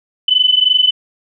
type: tone pair together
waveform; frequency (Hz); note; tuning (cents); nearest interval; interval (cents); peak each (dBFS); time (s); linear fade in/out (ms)
sine; 3000 / 3023; F#7 / F#7; +23 / +36; unison; 13; -12 / -12; 0.28-0.91; 5
effects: none